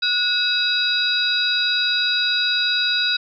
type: tone cluster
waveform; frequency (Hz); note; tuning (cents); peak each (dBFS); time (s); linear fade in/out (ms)
sine; 1463 / 2576 / 3855 / 4834; F#6 / E7 / B7 / D8; -20 / -41 / -43 / +49; -23 / -27 / -20 / -24; 0.02-3.17; 10
effects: none